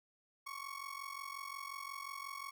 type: ring-modulated tone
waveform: 30% pulse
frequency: 1108.7 Hz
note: C#6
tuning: in tune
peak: -38 dBFS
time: 0.46-2.51 s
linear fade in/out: 10 ms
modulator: 22.8 Hz
effects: none